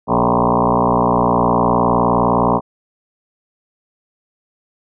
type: tone with frequency modulation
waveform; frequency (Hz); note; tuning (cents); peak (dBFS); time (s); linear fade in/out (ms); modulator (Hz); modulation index
sine; 598; D5; +31; -11; 0.07-2.61; 50; 59.6; 7.9
effects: none